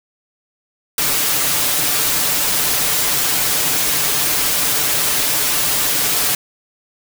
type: noise with comb filter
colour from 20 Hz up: white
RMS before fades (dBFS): -17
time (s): 0.98-6.35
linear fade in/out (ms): 2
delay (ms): 6.8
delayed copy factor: +0.6
effects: none